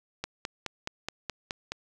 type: click train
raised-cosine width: 0.2 ms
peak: -15 dBFS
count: 8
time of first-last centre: 0.24-1.72 s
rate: 4.73 Hz
effects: none